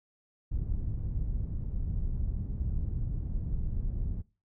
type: low-pass noise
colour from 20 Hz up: pink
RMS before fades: -32 dBFS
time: 0.51-4.22 s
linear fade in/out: 10 ms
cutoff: 110 Hz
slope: 12 dB/octave
effects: noise-tail reverb RT60 0.3 s tail -19 dB re dry